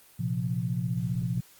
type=chord; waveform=sine; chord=Bb suspended second; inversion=none; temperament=equal with one note detuned; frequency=116.54 / 131.65 / 174.61 Hz; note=Bb2 / C3 / F3; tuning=0 / +11 / 0 cents; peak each=-31 dBFS; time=0.19-1.41 s; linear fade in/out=10 ms; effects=white hiss -56 dBFS RMS until 1.59 s + Opus 24 kbps